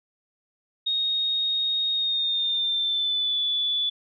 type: tone with pitch glide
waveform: sine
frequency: 3729 to 3459 Hz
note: A#7 to A7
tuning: 0 to -30 cents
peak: -22 dBFS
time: 0.86-3.9 s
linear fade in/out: 10 ms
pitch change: -130 cents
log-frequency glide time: 1.93-3.39 s
effects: none